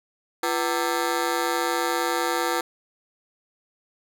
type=ring-modulated tone; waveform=15% pulse; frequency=417.7 Hz; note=G#4; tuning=10 cents sharp; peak=-13 dBFS; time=0.43-2.61 s; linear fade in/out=5 ms; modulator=74.3 Hz; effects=none